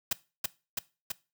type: noise with echo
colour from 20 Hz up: white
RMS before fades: -27 dBFS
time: 0.11-0.13 s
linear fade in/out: 5 ms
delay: 330 ms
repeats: 3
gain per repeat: -2 dB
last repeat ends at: 1.12 s
effects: noise-tail reverb RT60 0.3 s tail -20 dB re dry + high-pass 100 Hz 12 dB/octave